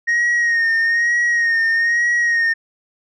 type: tone with vibrato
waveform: sine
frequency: 1864.7 Hz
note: A#6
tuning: in tune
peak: -11 dBFS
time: 0.07-2.54 s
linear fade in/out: 20 ms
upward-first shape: sine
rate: 1.1 Hz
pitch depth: 41 cents each way
effects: tanh soft clip ceiling -13 dBFS